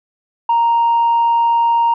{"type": "tone", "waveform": "sine", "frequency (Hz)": 932, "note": "A#5", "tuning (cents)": -1, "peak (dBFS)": -9, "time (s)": [0.49, 1.94], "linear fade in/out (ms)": 5, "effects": ["tanh soft clip ceiling -8 dBFS"]}